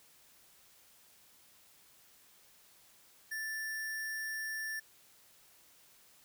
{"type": "tone with sample-and-hold", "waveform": "sine", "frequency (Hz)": 1760, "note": "A6", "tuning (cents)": 0, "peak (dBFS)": -36, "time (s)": [3.31, 4.8], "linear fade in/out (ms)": 10, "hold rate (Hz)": 7350, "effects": ["white hiss -63 dBFS RMS until 6.24 s"]}